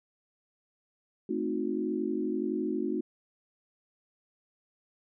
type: chord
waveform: sine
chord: A diminished seventh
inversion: none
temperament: equal with one note detuned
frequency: 220 / 261.6 / 311.1 / 363.2 Hz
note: A3 / C4 / Eb4 / Gb4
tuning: 0 / 0 / 0 / -32 cents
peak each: -35 / -35 / -33 / -33 dBFS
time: 1.29-3.01 s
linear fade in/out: 5 ms
effects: none